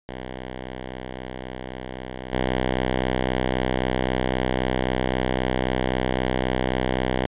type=tone with level steps; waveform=5% pulse; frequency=63.8 Hz; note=C2; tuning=43 cents flat; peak=-21 / -10 dBFS; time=0.09-7.26 s; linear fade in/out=0 ms; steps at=2.32 s; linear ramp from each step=20 ms; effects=resampled to 8000 Hz